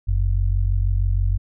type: tone pair together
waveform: sine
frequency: 46.25 / 92.5 Hz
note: F#1 / F#2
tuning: 0 / 0 cents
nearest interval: octave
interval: 1200 cents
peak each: -18 / -21 dBFS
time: 0.07-1.38 s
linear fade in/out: 20 ms
effects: none